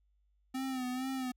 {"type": "tone with vibrato", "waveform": "square", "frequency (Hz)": 257.7, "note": "C4", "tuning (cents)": -26, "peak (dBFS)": -35, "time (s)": [0.54, 1.32], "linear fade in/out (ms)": 10, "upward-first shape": "sine", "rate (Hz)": 2.2, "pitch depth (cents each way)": 55, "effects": ["added 50 Hz sine -69 dBFS peak until 1.36 s"]}